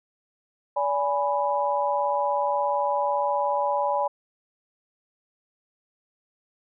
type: chord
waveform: sine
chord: G# diminished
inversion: second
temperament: equal with one note detuned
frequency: 576.2 / 830.6 / 987.8 Hz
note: D5 / G#5 / B5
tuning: -33 / 0 / 0 cents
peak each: -26 dBFS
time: 0.76-4.08 s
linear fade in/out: 10 ms
effects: none